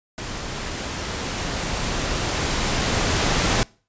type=noise with level ramp; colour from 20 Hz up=pink; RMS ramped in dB=-31 to -19 dBFS; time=0.18-3.63 s; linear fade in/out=0 ms; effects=noise-tail reverb RT60 0.4 s tail -25 dB re dry + resampled to 16000 Hz